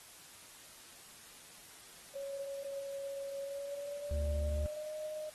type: tone with pitch glide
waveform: sine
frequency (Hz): 554.4 to 615.1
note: C#5 to D#5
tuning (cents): 0 to -20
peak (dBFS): -39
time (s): 2.15-5.3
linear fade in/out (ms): 10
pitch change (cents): +180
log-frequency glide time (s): 3.41-4.94
type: tone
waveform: triangle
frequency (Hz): 73.42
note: D2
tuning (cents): 0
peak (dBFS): -30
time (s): 4.11-4.66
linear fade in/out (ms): 0
effects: white hiss -55 dBFS RMS until 5.34 s + AAC 32 kbps